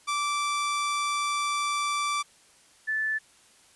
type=tone pair in turn; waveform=sawtooth / sine; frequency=1167 / 1748.5 Hz; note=D6 / A6; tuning=-11 / -11 cents; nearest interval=perfect fifth; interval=700 cents; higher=second; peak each=-22 / -25 dBFS; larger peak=first; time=0.07-2.23 / 2.87-3.19 s; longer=first; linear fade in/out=20 ms; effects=white hiss -58 dBFS RMS until 3.75 s + resampled to 24000 Hz